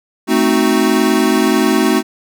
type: chord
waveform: square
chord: A diminished seventh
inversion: none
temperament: equal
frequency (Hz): 220 / 261.6 / 311.1 / 370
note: A3 / C4 / Eb4 / Gb4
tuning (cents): 0 / 0 / 0 / 0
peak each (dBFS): -17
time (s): 0.27-2.03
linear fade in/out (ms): 50
effects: none